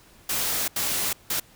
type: noise bursts at uneven times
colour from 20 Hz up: white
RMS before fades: -26 dBFS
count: 3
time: 0.29-0.68 / 0.76-1.13 / 1.3-1.4 s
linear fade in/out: 5 ms
effects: pink hiss -54 dBFS RMS until 1.55 s